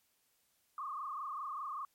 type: tone with frequency modulation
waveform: sine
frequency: 1152 Hz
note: D6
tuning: 34 cents flat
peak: -38 dBFS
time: 0.78-1.85 s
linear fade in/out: 2 ms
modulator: 25.1 Hz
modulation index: 3.5
effects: white hiss -75 dBFS RMS until 1.94 s + MP3 64 kbps